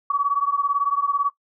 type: beating tone pair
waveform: sine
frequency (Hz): 1128 / 1146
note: C#6 / D6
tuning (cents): +30 / -43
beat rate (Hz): 18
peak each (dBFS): -21 / -22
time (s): 0.1-1.3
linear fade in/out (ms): 5
effects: noise-tail reverb RT60 0.1 s tail -20 dB re dry